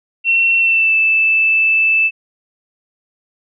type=tone with pitch glide; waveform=sine; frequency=2713 to 2636 Hz; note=E7 to E7; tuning=+49 to -1 cents; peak=-10 dBFS; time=0.24-2.11 s; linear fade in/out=50 ms; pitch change=-50 cents; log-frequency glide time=0.58-0.95 s; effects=none